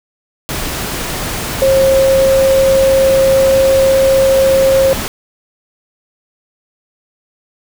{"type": "tone in noise", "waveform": "sine", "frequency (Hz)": 536, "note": "C5", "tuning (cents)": 42, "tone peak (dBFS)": -7, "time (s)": [1.62, 4.93], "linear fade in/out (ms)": 0, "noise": "pink", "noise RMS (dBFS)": -20, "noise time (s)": [0.49, 5.08], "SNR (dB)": 10, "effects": []}